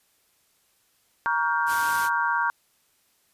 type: chord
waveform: sine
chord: G half-diminished seventh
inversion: first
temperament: just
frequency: 940.8 / 1128.9 / 1411.2 / 1568 Hz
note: Bb5 / Db6 / F6 / G6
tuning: +16 / +31 / +18 / 0 cents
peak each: -25 / -29 / -28 / -27 dBFS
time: 1.26-2.5 s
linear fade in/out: 0 ms
type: noise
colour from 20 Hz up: white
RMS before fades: -34 dBFS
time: 1.66-2.1 s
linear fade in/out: 50 ms
effects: white hiss -66 dBFS RMS until 3.33 s + resampled to 32000 Hz